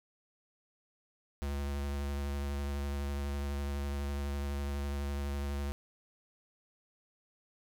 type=tone with vibrato; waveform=square; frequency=70.7 Hz; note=C#2; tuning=35 cents sharp; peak=-34 dBFS; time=1.42-5.72 s; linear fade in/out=0 ms; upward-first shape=sine; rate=12 Hz; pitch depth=20 cents each way; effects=none